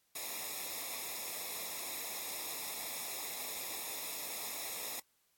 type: noise with comb filter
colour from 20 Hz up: white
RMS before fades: -41 dBFS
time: 0.15-5 s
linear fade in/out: 5 ms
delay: 0.66 ms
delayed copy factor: -0.8
effects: white hiss -75 dBFS RMS until 5.37 s + AAC 64 kbps